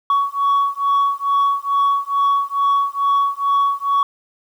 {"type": "beating tone pair", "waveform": "sine", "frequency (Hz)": [1120, 1122.3], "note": ["C#6", "C#6"], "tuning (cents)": [18, 21], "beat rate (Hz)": 2.3, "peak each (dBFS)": -16, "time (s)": [0.1, 4.03], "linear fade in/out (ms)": 2, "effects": ["tanh soft clip ceiling -11 dBFS", "8-bit"]}